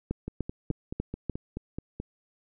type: two click trains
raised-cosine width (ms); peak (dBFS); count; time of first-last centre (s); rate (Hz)
3; -16 / -21; 5 / 9; 0.11-1.297 / 0.28-2; 3.37 / 4.65
effects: none